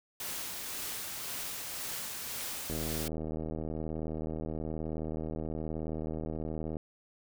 white noise with tremolo, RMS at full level -38 dBFS, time 0.2-3.08 s, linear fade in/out 2 ms, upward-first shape sine, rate 1.9 Hz, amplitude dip 25%
click train, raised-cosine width 2 ms, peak -24 dBFS, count 322, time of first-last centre 2.7-6.768 s, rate 78.9 Hz
effects none

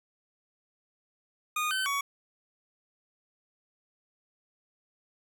25% pulse tone with pitch steps, 1229 / 1531 / 1125 Hz, D#6 / G6 / C#6, -22 / -41 / +25 cents, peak -24 dBFS, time 1.56-2.01 s, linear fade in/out 5 ms, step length 150 ms, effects 10-bit

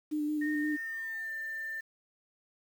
sine tone with vibrato, 300.3 Hz, D4, 39 cents sharp, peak -29 dBFS, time 0.11-0.77 s, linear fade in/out 20 ms, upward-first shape square, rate 5.7 Hz, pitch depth 17 cents each way
sine tone with pitch glide, 1840 to 1787.6 Hz, A#6 to A6, -23 to +27 cents, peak -35 dBFS, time 0.41-1.81 s, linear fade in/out 10 ms, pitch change -50 cents, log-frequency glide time 0.52-1.31 s
effects 9-bit

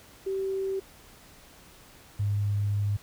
sine tone pair in turn, 385.9 / 102.21 Hz, G4 / G#2, -27 / -27 cents, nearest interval octave + major seventh, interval 2300 cents, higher first, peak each -27 / -24 dBFS, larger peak second, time 0.26-0.8 / 2.19-2.97 s, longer second, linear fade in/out 10 ms, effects pink hiss -53 dBFS RMS until 3.02 s

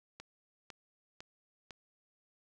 click train, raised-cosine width 0.2 ms, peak -29 dBFS, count 4, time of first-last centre 0.2-1.708 s, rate 1.99 Hz, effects none

